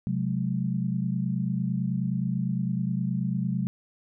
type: tone cluster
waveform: sine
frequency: 131.7 / 182 / 211.2 Hz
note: C3 / F#3 / G#3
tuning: +12 / -28 / +29 cents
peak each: -29 / -28 / -31 dBFS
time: 0.07-3.67 s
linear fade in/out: 0 ms
effects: none